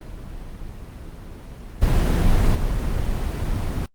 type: noise with level steps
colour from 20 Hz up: brown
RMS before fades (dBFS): -35 / -17 / -23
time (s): 0.01-3.86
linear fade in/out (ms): 2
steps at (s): 1.81 / 2.54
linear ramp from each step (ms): 20
effects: noise-tail reverb RT60 0.1 s tail -25 dB re dry + Opus 24 kbps